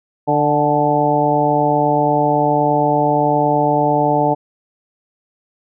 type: harmonic tone with a mistuned harmonic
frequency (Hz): 148.2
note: D3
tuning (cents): +16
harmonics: 1 / 2 / 3 / 4 / 5 / 6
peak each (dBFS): -22 / -20 / -21 / -19 / -18 / -18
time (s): 0.27-4.35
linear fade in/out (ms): 20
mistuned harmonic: 6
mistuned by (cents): -37
effects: none